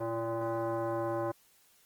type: tone with frequency modulation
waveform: sine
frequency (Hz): 117.1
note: A#2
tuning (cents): +8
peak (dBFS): -30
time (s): 0-1.32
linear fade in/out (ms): 10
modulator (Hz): 458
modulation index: 1.9
effects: white hiss -65 dBFS RMS until 1.85 s + Opus 24 kbps